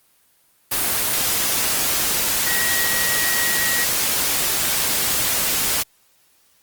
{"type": "tone in noise", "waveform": "sine", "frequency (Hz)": 1906, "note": "A#6", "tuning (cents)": 38, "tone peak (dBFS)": -23, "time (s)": [2.46, 3.85], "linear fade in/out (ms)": 10, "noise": "white", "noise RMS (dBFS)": -20, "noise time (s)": [0.71, 5.83], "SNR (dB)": -6, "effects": ["white hiss -59 dBFS RMS until 6.62 s", "Opus 24 kbps"]}